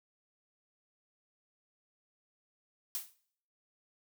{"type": "noise with exponential decay", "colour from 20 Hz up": "blue", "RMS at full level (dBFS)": -33, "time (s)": [2.95, 3.14], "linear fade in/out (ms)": 0, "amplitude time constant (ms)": 41, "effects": ["noise-tail reverb RT60 0.6 s tail -19 dB re dry"]}